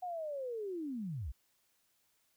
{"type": "linear sweep", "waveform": "sine", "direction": "down", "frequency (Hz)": [740, 50], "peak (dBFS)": -37, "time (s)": [0.02, 1.32], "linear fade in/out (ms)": 10, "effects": ["white hiss -75 dBFS RMS until 2.36 s"]}